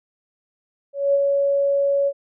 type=tone with ADSR envelope; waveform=sine; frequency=560 Hz; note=C#5; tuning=18 cents sharp; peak=-13 dBFS; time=0.93-2.13 s; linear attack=210 ms; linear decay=35 ms; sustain=-3 dB; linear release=57 ms; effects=none